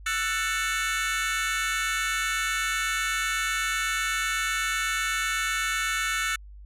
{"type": "chord", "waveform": "sawtooth", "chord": "F# minor seventh", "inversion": "third", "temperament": "just", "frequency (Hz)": [1332, 1480, 1776, 2220], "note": ["E6", "F#6", "A6", "C#7"], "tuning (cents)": [18, 0, 16, 2], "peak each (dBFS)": -27, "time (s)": [0.06, 6.36], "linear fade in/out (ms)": 5, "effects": ["added 50 Hz sine -42 dBFS peak until 6.65 s", "low-pass 11000 Hz 12 dB/octave"]}